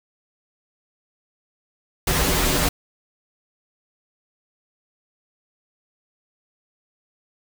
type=noise with comb filter; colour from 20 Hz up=pink; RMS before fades=-20 dBFS; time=2.07-2.69 s; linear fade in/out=5 ms; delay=9.2 ms; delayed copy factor=-0.8; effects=none